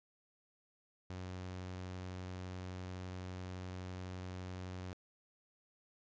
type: tone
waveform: sawtooth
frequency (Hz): 91.8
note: F#2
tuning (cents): -13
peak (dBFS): -39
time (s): 1.1-4.93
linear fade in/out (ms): 0
effects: resampled to 16000 Hz